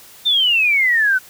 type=exponential sweep; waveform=sine; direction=down; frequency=3647 to 1480 Hz; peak=-12 dBFS; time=0.25-1.19 s; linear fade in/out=20 ms; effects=white hiss -43 dBFS RMS until 1.29 s